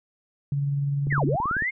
sine tone with tremolo, 141.3 Hz, C#3, 34 cents sharp, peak -21 dBFS, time 0.52-1.36 s, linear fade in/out 2 ms, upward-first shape sine, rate 20 Hz, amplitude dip 30%
click train, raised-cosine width 3 ms, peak -21 dBFS, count 11, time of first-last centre 1.07-1.622 s, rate 18.1 Hz
sine linear two-way sweep, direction down then up, 2185 to 233.1 to 2185 Hz, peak -23 dBFS, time 1.1-1.71 s, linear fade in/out 20 ms, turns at 1.25 s
effects none

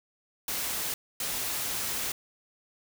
white noise bursts at uneven times, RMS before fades -32 dBFS, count 2, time 0.48-0.94 / 1.2-2.12 s, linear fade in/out 2 ms, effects none

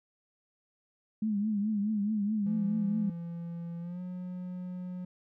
sine tone with vibrato, 209.5 Hz, G#3, 15 cents sharp, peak -27 dBFS, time 1.22-3.1 s, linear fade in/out 5 ms, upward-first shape triangle, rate 4.7 Hz, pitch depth 100 cents each way
triangle tone with pitch glide, 169.8 to 180.94 Hz, F3 to F#3, -48 to -38 cents, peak -34 dBFS, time 2.46-5.05 s, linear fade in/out 5 ms, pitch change +110 cents, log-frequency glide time 3.8-4.01 s
effects none

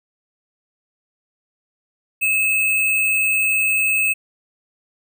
sine tone with sample-and-hold, 2593 Hz, E7, 29 cents flat, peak -15 dBFS, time 2.21-4.14 s, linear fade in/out 20 ms, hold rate 11025 Hz, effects none

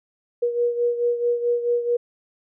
sine beating tone pair, 477.9 / 482.5 Hz, A#4 / B4, +43 / -40 cents, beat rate 4.6 Hz, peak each -20 / -26 dBFS, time 0.42-1.97 s, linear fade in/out 10 ms, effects none

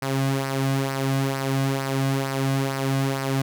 sawtooth tone with flanger, 135.4 Hz, C#3, 40 cents flat, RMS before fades -24 dBFS, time 0.02-3.42 s, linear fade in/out 5 ms, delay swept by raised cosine 0.28 to 2.28 ms, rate 2.2 Hz, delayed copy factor -0.55, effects none

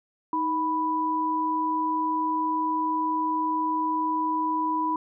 sine tone pair together, 313.9 / 987.8 Hz, D#4 / B5, +15 / 0 cents, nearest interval octave + minor sixth, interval 1985 cents, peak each -29 / -24 dBFS, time 0.33-4.96 s, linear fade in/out 2 ms, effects none

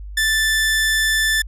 sawtooth tone, 1760 Hz, A6, in tune, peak -12 dBFS, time 0.17-1.42 s, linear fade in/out 5 ms, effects added 50 Hz sine -30 dBFS peak until 1.47 s + resampled to 32000 Hz

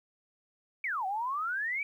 sine exponential two-way sweep, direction down then up, 2349 to 740 to 2349 Hz, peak -30 dBFS, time 0.84-1.83 s, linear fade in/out 2 ms, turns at 1.06 s, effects 11-bit

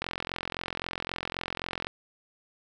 click train, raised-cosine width 0.3 ms, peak -15 dBFS, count 82, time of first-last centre 0.02-1.869 s, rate 43.8 Hz, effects none

